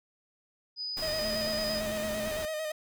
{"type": "tone", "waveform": "sine", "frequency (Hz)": 4978, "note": "D#8", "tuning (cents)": 0, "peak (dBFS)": -33, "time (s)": [0.76, 1.82], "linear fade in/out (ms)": 50}
{"type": "noise", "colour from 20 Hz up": "pink", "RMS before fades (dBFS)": -40, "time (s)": [0.97, 2.45], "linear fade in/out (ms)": 0}
{"type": "tone with vibrato", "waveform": "45% pulse", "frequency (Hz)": 622.3, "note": "D#5", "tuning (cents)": 0, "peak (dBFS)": -32, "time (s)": [1.02, 2.72], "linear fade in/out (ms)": 5, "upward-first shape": "square", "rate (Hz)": 8.9, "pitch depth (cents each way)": 33}
{"type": "tone with pitch glide", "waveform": "triangle", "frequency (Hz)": [220, 216.6], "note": ["A3", "A3"], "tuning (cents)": [0, -27], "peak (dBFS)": -36, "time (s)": [1.21, 2.3], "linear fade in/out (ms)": 20, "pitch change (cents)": -27, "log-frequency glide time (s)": [1.46, 1.8]}
{"effects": []}